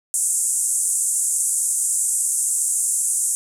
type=band-pass noise; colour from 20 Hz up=pink; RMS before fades=-21 dBFS; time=0.14-3.35 s; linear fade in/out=0 ms; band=7500 to 10000 Hz; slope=48 dB/octave; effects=none